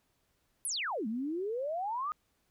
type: exponential two-way sweep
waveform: sine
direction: down then up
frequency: 11660 to 208.6 to 1266 Hz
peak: -32 dBFS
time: 0.65-2.12 s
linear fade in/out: 0 ms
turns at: 1.07 s
effects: pink hiss -75 dBFS RMS until 2.5 s